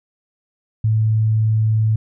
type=tone; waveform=sine; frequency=109.6 Hz; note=A2; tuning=6 cents flat; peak=-13 dBFS; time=0.84-1.96 s; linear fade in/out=5 ms; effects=none